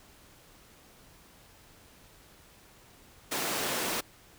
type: high-pass noise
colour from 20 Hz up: pink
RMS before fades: -32 dBFS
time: 3.31-4.01 s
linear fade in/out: 10 ms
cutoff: 280 Hz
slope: 12 dB/octave
effects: pink hiss -57 dBFS RMS until 4.38 s